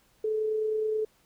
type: tone with amplitude modulation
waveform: sine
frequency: 433.3 Hz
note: A4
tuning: 27 cents flat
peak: -24 dBFS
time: 0.24-1.05 s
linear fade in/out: 5 ms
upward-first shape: sine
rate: 29.5 Hz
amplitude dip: 30%
effects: pink hiss -65 dBFS RMS until 1.25 s